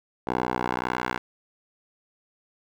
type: tone with band-pass filter sweep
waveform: 10% pulse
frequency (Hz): 61.8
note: B1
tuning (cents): +2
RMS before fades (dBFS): -28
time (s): 0.27-1.18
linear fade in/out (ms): 5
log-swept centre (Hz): 700 to 1400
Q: 1.2
effects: none